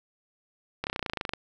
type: slowing click train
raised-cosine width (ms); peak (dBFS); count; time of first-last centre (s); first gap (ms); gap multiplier
0.3; -14; 15; 0.84-1.336; 29; 1.03
effects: none